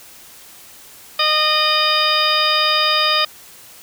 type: harmonic tone with a mistuned harmonic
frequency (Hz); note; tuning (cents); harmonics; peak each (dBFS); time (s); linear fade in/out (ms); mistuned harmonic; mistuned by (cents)
614; D#5; -23; 1 / 2 / 3 / 4 / 5 / 6 / 8; -24 / -19 / -25 / -23 / -22 / -20 / -20; 1.19-3.25; 5; 5; -16
effects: white hiss -42 dBFS RMS until 3.82 s